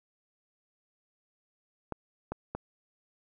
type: clicks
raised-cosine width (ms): 1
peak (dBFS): -20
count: 3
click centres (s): 1.923 / 2.32 / 2.55
effects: none